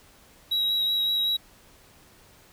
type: tone with vibrato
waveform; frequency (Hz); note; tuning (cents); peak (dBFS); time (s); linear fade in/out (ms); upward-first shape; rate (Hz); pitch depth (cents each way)
triangle; 3855; B7; -43; -21; 0.51-1.37; 10; sine; 5.3; 14
effects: pink hiss -55 dBFS RMS until 2.52 s

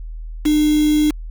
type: tone with quantisation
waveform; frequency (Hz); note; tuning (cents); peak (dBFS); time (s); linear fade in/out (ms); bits
sine; 301.7; D4; +47; -12; 0.45-1.11; 10; 4
effects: added 40 Hz sine -27 dBFS peak until 1.3 s

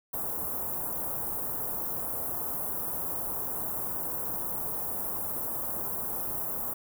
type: band-stop noise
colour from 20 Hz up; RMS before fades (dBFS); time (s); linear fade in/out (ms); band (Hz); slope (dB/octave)
white; -33; 0.13-6.74; 10; 1100 to 12000; 24
effects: none

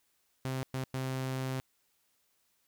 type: tone bursts at uneven times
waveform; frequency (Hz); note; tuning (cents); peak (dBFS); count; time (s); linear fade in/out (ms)
sawtooth; 131.1; C3; +4; -29; 3; 0.45-0.63 / 0.74-0.84 / 0.94-1.6; 0
effects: white hiss -74 dBFS RMS until 2.67 s

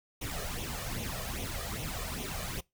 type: noise with flanger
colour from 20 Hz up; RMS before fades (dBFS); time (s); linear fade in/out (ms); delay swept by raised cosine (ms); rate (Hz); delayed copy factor
pink; -37; 0.21-2.61; 10; 0.31 to 1.71; 2.5; +0.7
effects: noise-tail reverb RT60 0.2 s tail -23 dB re dry

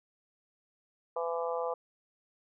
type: harmonic tone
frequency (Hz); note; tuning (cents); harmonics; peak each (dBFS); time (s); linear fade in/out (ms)
167.9; E3; +32; 3 / 4 / 5 / 6 / 7; -33 / -38 / -39 / -40 / -41; 1.16-1.74; 5
effects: none

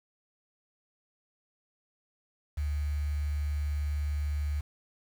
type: tone with quantisation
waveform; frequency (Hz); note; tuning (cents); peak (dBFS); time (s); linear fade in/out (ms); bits
sine; 73.42; D2; 0; -28; 2.57-4.61; 10; 8
effects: none

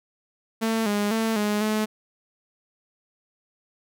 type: tone with pitch steps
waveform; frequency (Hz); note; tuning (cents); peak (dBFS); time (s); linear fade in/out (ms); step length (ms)
sawtooth; 224.2 / 205.8 / 223.7 / 208.6 / 215; A3 / G#3 / A3 / G#3 / A3; +33 / -16 / +29 / +8 / -40; -18; 0.61-1.86; 20; 250
effects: none

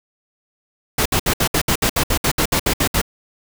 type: noise bursts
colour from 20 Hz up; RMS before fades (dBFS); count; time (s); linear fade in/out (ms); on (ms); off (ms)
pink; -17; 15; 0.98-3.016; 5; 76; 64
effects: none

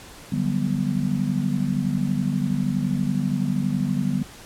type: chord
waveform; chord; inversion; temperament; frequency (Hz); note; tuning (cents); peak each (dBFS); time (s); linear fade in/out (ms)
sine; G major seventh; second; just; 147 / 183.75 / 196 / 245; D3 / F#3 / G3 / B3; +2 / -12 / 0 / -14; -26 / -28 / -25 / -26; 0.32-4.23; 5
effects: pink hiss -43 dBFS RMS until 4.45 s + low-pass 12000 Hz 12 dB/octave

